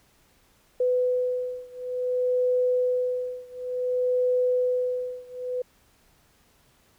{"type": "beating tone pair", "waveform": "sine", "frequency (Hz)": [500, 500.56], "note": ["B4", "B4"], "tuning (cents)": [21, 23], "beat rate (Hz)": 0.56, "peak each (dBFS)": [-25, -26], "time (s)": [0.8, 5.62], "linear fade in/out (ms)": 5, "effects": ["pink hiss -62 dBFS RMS until 6.98 s"]}